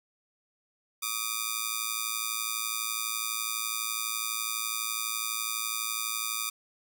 5% pulse ring-modulated tone, 1200 Hz, D6, 37 cents sharp, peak -15 dBFS, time 1.02-6.5 s, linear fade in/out 10 ms, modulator 56 Hz, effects none

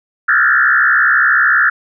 sine tone with frequency modulation, 1568 Hz, G6, in tune, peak -8 dBFS, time 0.28-1.7 s, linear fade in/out 10 ms, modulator 66.2 Hz, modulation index 3.6, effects none

